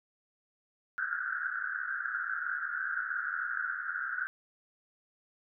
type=band-pass noise; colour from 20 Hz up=pink; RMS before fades=-35 dBFS; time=0.98-4.27 s; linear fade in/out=0 ms; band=1400 to 1600 Hz; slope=96 dB/octave; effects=none